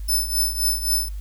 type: tone with tremolo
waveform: 5% pulse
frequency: 5274 Hz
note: E8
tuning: in tune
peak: -11 dBFS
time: 0.08-1.09 s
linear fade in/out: 10 ms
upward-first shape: triangle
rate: 3.8 Hz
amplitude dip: 85%
effects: added 50 Hz sine -28 dBFS peak until 1.2 s + white hiss -54 dBFS RMS until 1.2 s